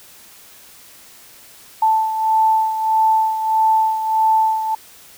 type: beating tone pair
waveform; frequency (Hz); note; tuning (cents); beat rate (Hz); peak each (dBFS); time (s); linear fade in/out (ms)
sine; 880 / 881.6; A5 / A5; 0 / +3; 1.6; -14 / -21; 1.82-4.75; 5
effects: white hiss -44 dBFS RMS until 5.17 s